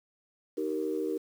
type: chord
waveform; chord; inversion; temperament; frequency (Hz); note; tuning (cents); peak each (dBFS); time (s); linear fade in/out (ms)
sine; Eb major; none; equal with one note detuned; 311.1 / 384.8 / 466.2; Eb4 / G4 / Bb4; 0 / -32 / 0; -33; 0.57-1.18; 10
effects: tanh soft clip ceiling -19 dBFS + 9-bit